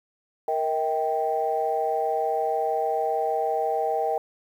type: chord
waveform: sine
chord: Eb major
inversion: second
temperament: equal with one note detuned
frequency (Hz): 466.2 / 637.5 / 784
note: Bb4 / Eb5 / G5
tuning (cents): 0 / +42 / 0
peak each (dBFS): -27 / -27 / -25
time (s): 0.48-4.18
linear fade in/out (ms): 2
effects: tanh soft clip ceiling -13 dBFS + 9-bit

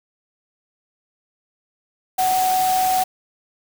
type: tone in noise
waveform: sine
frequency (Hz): 746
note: F#5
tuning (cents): +14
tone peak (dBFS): -16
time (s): 2.18-3.04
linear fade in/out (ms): 10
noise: white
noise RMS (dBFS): -27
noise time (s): 2.18-3.04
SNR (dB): +8
effects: none

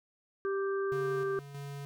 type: harmonic tone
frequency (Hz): 392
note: G4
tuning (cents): 0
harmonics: 1 / 3 / 4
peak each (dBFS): -30 / -40 / -42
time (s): 0.45-1.39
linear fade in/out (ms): 0
type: tone with tremolo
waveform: square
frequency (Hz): 141.2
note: C#3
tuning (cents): +32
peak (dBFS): -40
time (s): 0.92-1.85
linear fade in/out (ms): 0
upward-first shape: square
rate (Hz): 1.6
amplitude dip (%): 50
effects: none

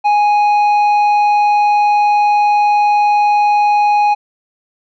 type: tone with tanh clipping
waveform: sine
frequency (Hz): 830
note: G#5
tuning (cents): -1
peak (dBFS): -10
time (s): 0.04-4.15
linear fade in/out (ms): 20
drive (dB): 7
effects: none

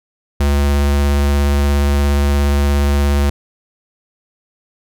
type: tone with vibrato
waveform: square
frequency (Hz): 71.2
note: C#2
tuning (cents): +47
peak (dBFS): -12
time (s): 0.4-3.3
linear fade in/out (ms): 5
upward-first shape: sine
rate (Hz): 17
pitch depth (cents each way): 14
effects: none

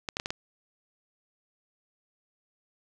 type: clicks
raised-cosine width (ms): 0.2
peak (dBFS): -14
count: 5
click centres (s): 0.088 / 0.169 / 0.199 / 0.259 / 0.305
effects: none

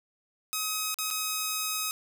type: tone with dropouts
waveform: 5% pulse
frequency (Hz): 1267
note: D#6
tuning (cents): +31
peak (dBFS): -17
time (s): 0.53-1.91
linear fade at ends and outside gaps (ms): 0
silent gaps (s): 0.943-0.987 / 1.104-1.11
effects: none

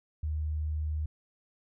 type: tone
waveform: sine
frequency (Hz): 76.7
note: D#2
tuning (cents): -24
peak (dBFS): -29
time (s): 0.23-1.06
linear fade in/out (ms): 5
effects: none

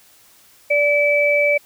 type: tone pair together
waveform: sine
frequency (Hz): 583.2 / 2306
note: D5 / D7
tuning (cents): -12 / -32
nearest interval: 2 octaves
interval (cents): 2380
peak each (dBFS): -16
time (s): 0.7-1.58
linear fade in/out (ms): 10
effects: white hiss -51 dBFS RMS until 1.65 s

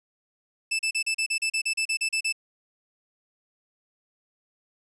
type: tone bursts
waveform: sawtooth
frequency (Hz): 2637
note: E7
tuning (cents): 0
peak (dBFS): -20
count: 14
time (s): 0.71-2.326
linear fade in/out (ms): 10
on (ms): 82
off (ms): 36
effects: resampled to 24000 Hz

